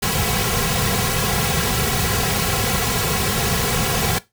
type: noise with comb filter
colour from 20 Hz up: pink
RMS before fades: -20 dBFS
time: 0.02-4.19 s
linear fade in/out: 10 ms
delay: 3.3 ms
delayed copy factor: -0.95
effects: noise-tail reverb RT60 0.2 s tail -18 dB re dry